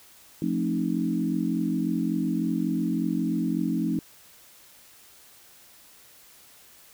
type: chord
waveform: sine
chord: F dominant seventh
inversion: none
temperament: equal with one note detuned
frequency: 174.61 / 220 / 267.6 / 311.1 Hz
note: F3 / A3 / C4 / Eb4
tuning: 0 / 0 / +39 / 0 cents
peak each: -29 dBFS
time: 0.42-3.99 s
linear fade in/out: 2 ms
effects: white hiss -53 dBFS RMS until 6.93 s